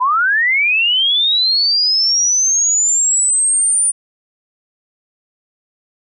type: linear sweep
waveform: sine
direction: up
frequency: 965 to 9397 Hz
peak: -11 dBFS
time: 0-3.92 s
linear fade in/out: 20 ms
effects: none